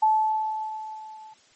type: tone with level ramp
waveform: sine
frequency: 869 Hz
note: A5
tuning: 22 cents flat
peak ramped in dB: -15 to -43 dBFS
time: 0.02-1.34 s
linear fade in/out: 10 ms
effects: white hiss -58 dBFS RMS until 1.55 s + MP3 32 kbps